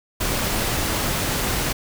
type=noise; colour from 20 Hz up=pink; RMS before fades=-23 dBFS; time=0.2-1.73 s; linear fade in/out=10 ms; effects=none